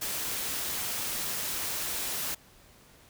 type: noise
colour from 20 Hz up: white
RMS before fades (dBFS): -33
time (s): 0.01-2.35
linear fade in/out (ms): 10
effects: pink hiss -57 dBFS RMS until 3.09 s